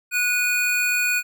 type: tone pair together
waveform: square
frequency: 1466.3 / 2466 Hz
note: F#6 / D#7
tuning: -16 / -16 cents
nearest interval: major sixth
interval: 900 cents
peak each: -25 / -21 dBFS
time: 0.11-1.23 s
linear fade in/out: 50 ms
effects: none